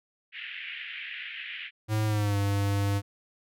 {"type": "band-pass noise", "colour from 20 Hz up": "white", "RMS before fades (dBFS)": -39, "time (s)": [0.32, 1.71], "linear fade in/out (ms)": 50, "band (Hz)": [1700, 3000], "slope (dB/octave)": 48}
{"type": "tone with pitch glide", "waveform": "square", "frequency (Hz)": [108.1, 100.28], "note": ["A2", "G2"], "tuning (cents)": [-30, 40], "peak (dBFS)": -25, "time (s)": [1.88, 3.02], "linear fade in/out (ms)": 50, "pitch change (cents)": -130, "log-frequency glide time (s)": [2.06, 2.37]}
{"effects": []}